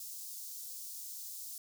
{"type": "high-pass noise", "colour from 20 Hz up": "white", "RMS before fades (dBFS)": -45, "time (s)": [0, 1.58], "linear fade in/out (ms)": 2, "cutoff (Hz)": 4900, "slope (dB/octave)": 24, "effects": []}